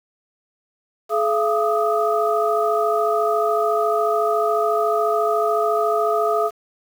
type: tone cluster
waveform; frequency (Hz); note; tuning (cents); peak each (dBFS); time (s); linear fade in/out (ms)
sine; 426.7 / 679 / 1211 / 1265; G#4 / F5 / D#6 / D#6; +47 / -49 / -47 / +28; -21 / -20 / -26 / -24; 1.09-6.51; 50
effects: 7-bit